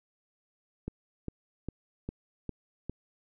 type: click train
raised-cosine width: 3 ms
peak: -22 dBFS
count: 6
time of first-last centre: 0.88-2.896 s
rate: 2.48 Hz
effects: none